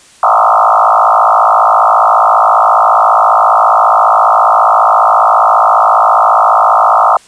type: tone with frequency modulation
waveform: sine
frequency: 987.8 Hz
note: B5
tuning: in tune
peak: -4 dBFS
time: 0.23-7.17 s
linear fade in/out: 2 ms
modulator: 54.7 Hz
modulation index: 5.9
effects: white hiss -41 dBFS RMS until 7.27 s + resampled to 22050 Hz